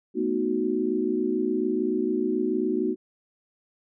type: chord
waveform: sine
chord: B dominant seventh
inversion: third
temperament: equal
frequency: 220 / 246.9 / 311.1 / 370 Hz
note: A3 / B3 / D#4 / F#4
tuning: 0 / 0 / 0 / 0 cents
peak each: -31 / -29 / -28 / -26 dBFS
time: 0.14-2.96 s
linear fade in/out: 50 ms
effects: none